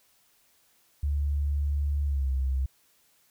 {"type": "tone with pitch glide", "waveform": "sine", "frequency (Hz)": [72, 66.02], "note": ["D2", "C2"], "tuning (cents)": [-34, 16], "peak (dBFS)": -24, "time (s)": [1.03, 2.66], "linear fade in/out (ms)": 5, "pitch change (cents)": -150, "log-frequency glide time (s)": [2.05, 2.3], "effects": ["white hiss -65 dBFS RMS until 3.3 s"]}